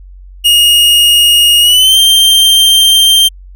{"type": "tone with pitch glide", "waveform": "45% pulse", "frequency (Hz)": [2862, 3157], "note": ["F7", "G7"], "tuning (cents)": [42, 12], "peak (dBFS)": -4, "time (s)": [0.44, 3.29], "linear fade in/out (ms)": 20, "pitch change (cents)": 170, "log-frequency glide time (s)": [1.61, 1.97], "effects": ["added 46 Hz sine -30 dBFS peak until 3.55 s"]}